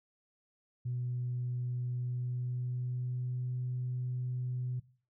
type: tone with pitch glide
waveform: sine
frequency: 123.47 to 125.34 Hz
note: B2 to B2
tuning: 0 to +26 cents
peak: -32 dBFS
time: 0.85-4.8 s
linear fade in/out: 10 ms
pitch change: +26 cents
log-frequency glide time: 1.94-3.57 s
effects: noise-tail reverb RT60 0.4 s tail -18 dB re dry + tanh soft clip ceiling -28 dBFS